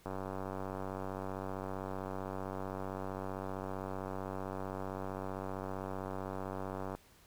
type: click train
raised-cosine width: 1 ms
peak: -26 dBFS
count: 659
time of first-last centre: 0.06-6.95 s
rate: 95.5 Hz
effects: pink hiss -63 dBFS RMS until 7.26 s